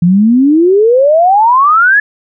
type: exponential sweep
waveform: sine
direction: up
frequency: 166.9 to 1734 Hz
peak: -4 dBFS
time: 0.02-2 s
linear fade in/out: 5 ms
effects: none